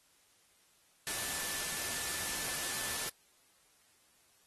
sine tone in noise, 1760 Hz, A6, in tune, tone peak -48 dBFS, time 1.07-3.09 s, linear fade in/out 0 ms, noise white, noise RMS -37 dBFS, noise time 1.07-3.09 s, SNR -14 dB, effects white hiss -68 dBFS RMS until 4.46 s + AAC 32 kbps

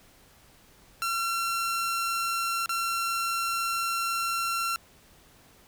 sawtooth tone with dropouts, 1361 Hz, F6, 45 cents flat, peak -23 dBFS, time 1.02-4.76 s, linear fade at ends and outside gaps 0 ms, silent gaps 2.659-2.693 s, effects pink hiss -57 dBFS RMS until 5.67 s

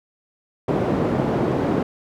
white band-pass noise, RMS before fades -21 dBFS, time 0.68-1.83 s, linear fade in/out 5 ms, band 120 to 420 Hz, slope 12 dB/octave, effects none

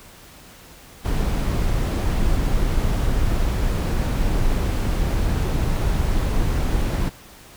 brown noise, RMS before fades -20 dBFS, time 1.04-7.1 s, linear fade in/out 20 ms, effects pink hiss -45 dBFS RMS until 7.56 s

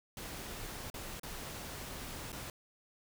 pink noise with dropouts, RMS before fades -44 dBFS, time 0.17-2.5 s, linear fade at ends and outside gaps 2 ms, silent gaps 0.901-0.941 / 1.197-1.232 / 2.32-2.327 s, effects none

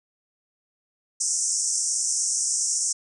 pink band-pass noise, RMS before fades -25 dBFS, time 1.2-2.93 s, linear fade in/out 10 ms, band 5500 to 9100 Hz, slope 96 dB/octave, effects none

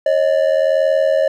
triangle ring-modulated tone, 586 Hz, D5, 4 cents flat, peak -7 dBFS, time 0.06-1.28 s, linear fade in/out 2 ms, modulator 40.6 Hz, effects none

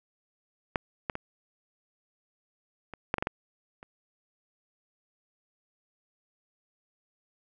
clicks, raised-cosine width 0.5 ms, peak -11 / -14 / -19 / -25 / -10 / -16 / -13 / -13 / -30 dBFS, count 9, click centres 0.758 / 1.098 / 1.154 / 2.937 / 3.141 / 3.183 / 3.225 / 3.271 / 3.829 s, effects none

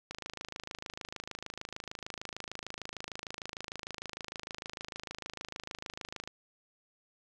click train, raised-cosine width 0.2 ms, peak -22 dBFS, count 165, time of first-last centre 0.11-6.275 s, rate 26.6 Hz, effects none

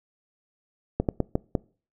slowing click train, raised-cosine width 2 ms, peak -9 dBFS, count 5, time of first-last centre 1-1.552 s, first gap 88 ms, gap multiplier 1.31, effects noise-tail reverb RT60 0.4 s tail -24 dB re dry

